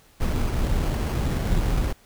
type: noise with sample-and-hold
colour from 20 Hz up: brown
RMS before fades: -23 dBFS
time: 0.2-1.93 s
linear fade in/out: 10 ms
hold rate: 3675 Hz
effects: pink hiss -56 dBFS RMS until 2.05 s